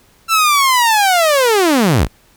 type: linear sweep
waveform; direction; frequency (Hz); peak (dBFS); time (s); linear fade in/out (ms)
sawtooth; down; 1352 to 32.4; -6; 0.28-2.08; 50
effects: pink hiss -51 dBFS RMS until 2.36 s